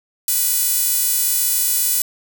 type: tone with high-pass filter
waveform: sawtooth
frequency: 493.9 Hz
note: B4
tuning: in tune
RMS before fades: -18 dBFS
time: 0.28-2.02 s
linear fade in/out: 2 ms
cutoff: 10000 Hz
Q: 0.8
effects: 7-bit